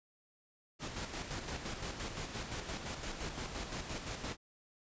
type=noise with tremolo; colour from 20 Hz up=pink; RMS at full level=-40 dBFS; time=0.79-4.37 s; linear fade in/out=50 ms; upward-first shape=square; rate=5.8 Hz; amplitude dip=45%; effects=resampled to 16000 Hz